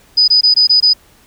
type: tone bursts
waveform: sine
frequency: 4978 Hz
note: D#8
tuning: in tune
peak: -6 dBFS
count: 6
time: 0.17-0.935 s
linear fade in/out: 10 ms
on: 110 ms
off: 21 ms
effects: pink hiss -48 dBFS RMS until 1.26 s